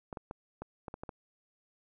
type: clicks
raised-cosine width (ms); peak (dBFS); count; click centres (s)
1; -26; 8; 0.128 / 0.172 / 0.311 / 0.62 / 0.882 / 0.941 / 1.035 / 1.092
effects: none